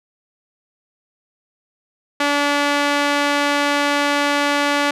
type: tone with band-pass filter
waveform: sawtooth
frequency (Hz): 288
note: D4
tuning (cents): -34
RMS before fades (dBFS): -18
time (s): 2.2-4.91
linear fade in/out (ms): 5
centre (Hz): 1900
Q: 0.57
effects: none